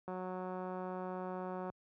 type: click train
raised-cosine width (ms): 1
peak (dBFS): -29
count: 299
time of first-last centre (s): 0.08-1.7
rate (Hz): 184
effects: high-pass 80 Hz 12 dB/octave